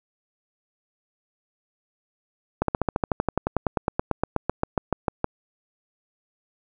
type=slowing click train; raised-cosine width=1 ms; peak=-7 dBFS; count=26; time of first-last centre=2.62-5.244 s; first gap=63 ms; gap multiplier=1.04; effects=none